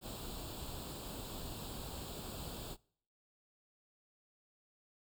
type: noise with comb filter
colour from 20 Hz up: pink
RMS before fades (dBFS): -45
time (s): 0.01-2.77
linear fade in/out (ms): 50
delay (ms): 0.25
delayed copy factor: +0.75
effects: noise-tail reverb RT60 0.6 s tail -25 dB re dry